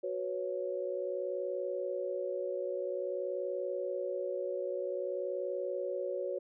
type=chord; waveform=sine; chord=F# suspended fourth; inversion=none; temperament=equal; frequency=370 / 493.9 / 554.4 Hz; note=F#4 / B4 / C#5; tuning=0 / 0 / 0 cents; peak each=-38 / -39 / -36 dBFS; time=0.03-6.39 s; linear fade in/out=10 ms; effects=none